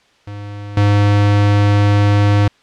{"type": "tone with level steps", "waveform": "square", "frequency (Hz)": 102.4, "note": "G#2", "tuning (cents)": -24, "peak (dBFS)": [-27, -10], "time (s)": [0.27, 2.48], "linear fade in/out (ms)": 5, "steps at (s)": 0.77, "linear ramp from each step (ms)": 2, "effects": ["white hiss -53 dBFS RMS until 2.62 s", "low-pass 4000 Hz 12 dB/octave"]}